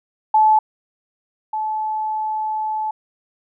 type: tone pair in turn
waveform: sine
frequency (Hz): 865 / 865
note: A5 / A5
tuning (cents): -30 / -30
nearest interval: unison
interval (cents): 0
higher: neither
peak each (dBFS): -10 / -20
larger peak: first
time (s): 0.34-0.59 / 1.53-2.91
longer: second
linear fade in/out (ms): 5
effects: none